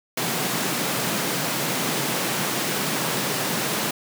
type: high-pass noise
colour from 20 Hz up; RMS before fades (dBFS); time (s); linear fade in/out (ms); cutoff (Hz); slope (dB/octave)
pink; -25; 0.17-3.91; 5; 130; 48
effects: none